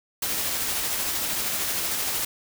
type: noise with tremolo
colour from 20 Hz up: white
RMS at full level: -26 dBFS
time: 0.22-2.25 s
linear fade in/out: 5 ms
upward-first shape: sine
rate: 13 Hz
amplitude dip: 25%
effects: none